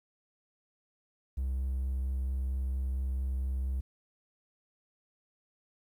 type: tone with vibrato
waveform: triangle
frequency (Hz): 65.5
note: C2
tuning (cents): +2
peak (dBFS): -27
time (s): 1.37-3.81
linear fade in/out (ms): 10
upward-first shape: triangle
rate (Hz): 4.4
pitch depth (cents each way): 14
effects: tanh soft clip ceiling -23 dBFS + 11-bit